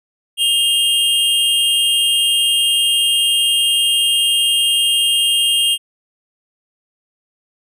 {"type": "tone pair together", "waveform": "square", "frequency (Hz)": [2829, 3198], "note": ["F7", "G7"], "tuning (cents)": [22, 34], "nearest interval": "major second", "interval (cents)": 212, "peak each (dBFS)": -16, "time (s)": [0.37, 5.78], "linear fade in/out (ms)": 50, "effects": ["resampled to 32000 Hz"]}